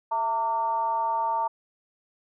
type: tone with frequency modulation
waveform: sine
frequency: 911 Hz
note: A#5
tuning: 40 cents flat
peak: -23 dBFS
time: 0.11-1.48 s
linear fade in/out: 10 ms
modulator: 250 Hz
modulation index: 0.59
effects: none